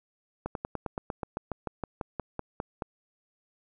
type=slowing click train; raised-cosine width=1 ms; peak=-18 dBFS; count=17; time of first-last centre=0.46-2.822 s; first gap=92 ms; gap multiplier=1.06; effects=none